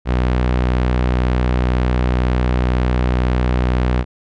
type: tone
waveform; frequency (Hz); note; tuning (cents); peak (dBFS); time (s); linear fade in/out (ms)
sawtooth; 62; B1; +7; -10; 0.05-4.05; 50
effects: low-pass 3000 Hz 12 dB/octave